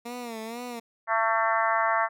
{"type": "tone with vibrato", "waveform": "15% pulse", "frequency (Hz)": 233.1, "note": "A#3", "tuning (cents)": 0, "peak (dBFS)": -28, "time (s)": [0.05, 0.8], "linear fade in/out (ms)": 10, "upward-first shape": "sine", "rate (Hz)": 2.1, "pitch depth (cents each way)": 100}
{"type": "harmonic tone", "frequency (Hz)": 224.4, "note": "A3", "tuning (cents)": 34, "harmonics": [3, 4, 5, 6, 7, 8, 9], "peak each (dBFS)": [-28, -28, -27, -30, -33, -31, -35], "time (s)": [1.07, 2.09], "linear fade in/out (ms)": 50}
{"effects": []}